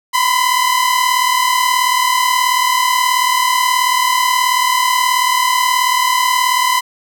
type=tone pair together; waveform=sawtooth; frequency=987.8 / 1026.3 Hz; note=B5 / C6; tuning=0 / -34 cents; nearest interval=minor second; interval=66 cents; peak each=-11 dBFS; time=0.13-6.81 s; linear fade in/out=20 ms; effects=none